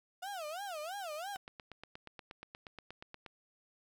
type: tone with vibrato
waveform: 35% pulse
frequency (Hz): 698.5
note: F5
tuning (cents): 0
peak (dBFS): -38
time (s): 0.22-1.37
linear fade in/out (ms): 10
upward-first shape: sine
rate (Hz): 3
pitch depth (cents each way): 270
type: click train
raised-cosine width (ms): 0.3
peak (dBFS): -31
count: 17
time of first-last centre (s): 1.36-3.262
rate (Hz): 8.41
effects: none